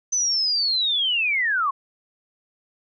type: linear sweep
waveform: sine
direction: down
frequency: 6130 to 1046.5 Hz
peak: -19 dBFS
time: 0.12-1.71 s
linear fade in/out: 10 ms
effects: none